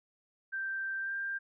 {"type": "tone with pitch glide", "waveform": "sine", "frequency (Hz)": [1568, 1589], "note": ["G6", "G6"], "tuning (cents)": [0, 23], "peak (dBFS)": -33, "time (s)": [0.52, 1.39], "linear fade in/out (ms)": 20, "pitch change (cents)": 23, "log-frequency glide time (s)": [0.99, 1.14], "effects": []}